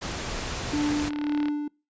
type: noise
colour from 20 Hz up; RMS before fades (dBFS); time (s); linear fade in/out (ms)
pink; -32; 0.01-1.1; 20
type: tone with tremolo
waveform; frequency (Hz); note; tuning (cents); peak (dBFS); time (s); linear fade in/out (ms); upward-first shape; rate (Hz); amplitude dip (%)
triangle; 295; D4; +8; -20; 0.73-1.68; 5; sine; 1.9; 50
type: click train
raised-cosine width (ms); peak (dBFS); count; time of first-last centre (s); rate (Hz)
0.3; -20; 26; 0.81-1.484; 37.1
effects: noise-tail reverb RT60 0.3 s tail -25 dB re dry + resampled to 16000 Hz